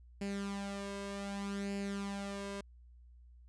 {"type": "tone with flanger", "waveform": "sawtooth", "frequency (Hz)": 199.3, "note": "G3", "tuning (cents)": 29, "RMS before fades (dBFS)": -40, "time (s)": [0.21, 2.61], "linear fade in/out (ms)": 5, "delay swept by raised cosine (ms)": [0.41, 1.91], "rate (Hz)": 0.65, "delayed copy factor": 0.65, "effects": ["added 60 Hz sine -55 dBFS peak until 3.48 s", "resampled to 22050 Hz"]}